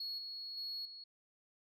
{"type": "tone with level steps", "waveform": "sine", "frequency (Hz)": 4339, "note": "C#8", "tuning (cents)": -38, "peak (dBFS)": [-37, -42, -38, -48], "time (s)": [0, 1.04], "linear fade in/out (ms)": 5, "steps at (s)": [0.18, 0.57, 0.85], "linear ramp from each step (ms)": 5, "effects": ["tanh soft clip ceiling -37 dBFS"]}